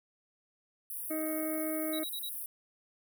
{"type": "high-pass noise", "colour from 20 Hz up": "pink", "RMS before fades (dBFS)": -40, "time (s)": [0.9, 2.46], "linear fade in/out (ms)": 2, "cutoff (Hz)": 9700, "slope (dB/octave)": 96}
{"type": "harmonic tone", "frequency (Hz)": 313.6, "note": "D#4", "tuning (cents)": 14, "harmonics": [1, 2, 4, 5, 6, 7], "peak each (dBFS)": [-34, -37, -48, -55, -54, -48], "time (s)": [1.1, 2.04], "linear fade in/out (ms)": 10}
{"type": "tone bursts", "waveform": "sine", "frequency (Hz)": 3864, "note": "B7", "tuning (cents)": -39, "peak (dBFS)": -38, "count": 4, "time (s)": [1.93, 2.291], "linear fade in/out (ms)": 5, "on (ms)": 61, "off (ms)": 39}
{"effects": []}